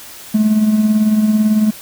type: tone with tremolo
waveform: triangle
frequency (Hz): 214.5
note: A3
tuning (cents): -44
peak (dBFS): -4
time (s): 0.34-1.71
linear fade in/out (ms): 10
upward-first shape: triangle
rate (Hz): 18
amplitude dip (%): 65
effects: tanh soft clip ceiling -4 dBFS + white hiss -35 dBFS RMS until 1.81 s